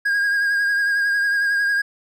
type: tone with vibrato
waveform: triangle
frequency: 1629 Hz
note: G#6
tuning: 34 cents flat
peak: -15 dBFS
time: 0.05-1.82 s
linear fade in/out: 10 ms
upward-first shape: sine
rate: 11 Hz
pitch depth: 29 cents each way
effects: none